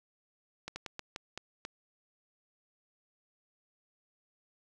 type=slowing click train; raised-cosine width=0.2 ms; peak=-22 dBFS; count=7; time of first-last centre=0.68-1.651 s; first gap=80 ms; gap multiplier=1.28; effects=none